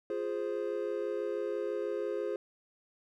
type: chord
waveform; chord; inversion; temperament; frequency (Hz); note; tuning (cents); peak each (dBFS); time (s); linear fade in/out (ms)
triangle; F minor; none; equal; 349.2 / 415.3 / 523.3; F4 / Ab4 / C5; 0 / 0 / 0; -36 / -33 / -35; 0.1-2.36; 2
effects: none